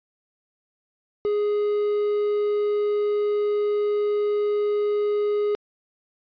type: tone with quantisation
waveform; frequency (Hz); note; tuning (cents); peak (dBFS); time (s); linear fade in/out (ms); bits
triangle; 415.3; G#4; 0; -18; 1.25-5.55; 0; 7
effects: resampled to 11025 Hz